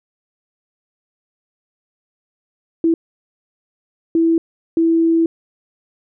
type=tone bursts at uneven times; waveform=sine; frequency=329.6 Hz; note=E4; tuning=in tune; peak=-11 dBFS; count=3; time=2.84-2.94 / 4.15-4.38 / 4.77-5.26 s; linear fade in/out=2 ms; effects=none